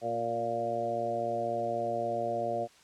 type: harmonic tone with a mistuned harmonic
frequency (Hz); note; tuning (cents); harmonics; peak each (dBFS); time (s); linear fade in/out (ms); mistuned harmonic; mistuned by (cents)
116.54; A#2; 0; 1 / 2 / 3 / 4 / 5 / 6; -44 / -42 / -40 / -38 / -33 / -33; 0.01-2.68; 50; 3; +20
effects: white hiss -59 dBFS RMS until 2.83 s + low-pass 7000 Hz 12 dB/octave